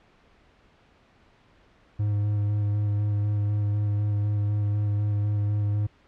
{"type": "tone with vibrato", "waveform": "triangle", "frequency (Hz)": 103.6, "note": "G#2", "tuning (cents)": -4, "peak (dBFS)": -20, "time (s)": [1.99, 5.87], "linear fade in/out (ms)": 10, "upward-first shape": "square", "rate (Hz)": 4, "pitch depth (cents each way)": 12, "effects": ["pink hiss -59 dBFS RMS until 6.07 s", "low-pass 3000 Hz 12 dB/octave"]}